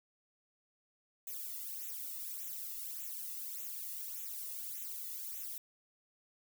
violet noise with flanger, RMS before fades -43 dBFS, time 1.27-5.58 s, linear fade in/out 2 ms, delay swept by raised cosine 0.2 to 1.3 ms, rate 1.7 Hz, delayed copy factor -0.95, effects none

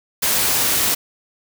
white noise, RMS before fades -18 dBFS, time 0.22-0.95 s, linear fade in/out 10 ms, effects none

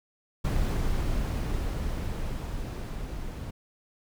brown noise with level ramp, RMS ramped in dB -26 to -36 dBFS, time 0.44-3.51 s, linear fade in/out 10 ms, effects none

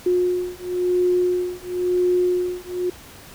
sine beating tone pair, 359.2 / 360.17 Hz, F4 / F#4, +49 / -47 cents, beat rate 0.97 Hz, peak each -21 dBFS, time 0.06-2.9 s, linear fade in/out 5 ms, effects pink hiss -43 dBFS RMS until 3.34 s

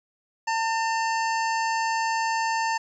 harmonic tone with a mistuned harmonic, 900 Hz, A5, 39 cents sharp, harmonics 1 / 2 / 3 / 5 / 6 / 7 / 8, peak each -24 / -30 / -34 / -38 / -40 / -41 / -42 dBFS, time 0.47-2.78 s, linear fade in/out 10 ms, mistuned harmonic 6, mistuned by -72 cents, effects 10-bit

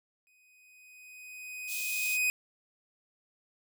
45% pulse tone with exponential growth, 2501 Hz, D#7, 8 cents sharp, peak -25 dBFS, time 0.27-2.3 s, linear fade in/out 0 ms, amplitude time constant 440 ms
white high-pass noise, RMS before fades -38 dBFS, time 1.67-2.19 s, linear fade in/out 50 ms, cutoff 3100 Hz, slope 48 dB/octave
effects none

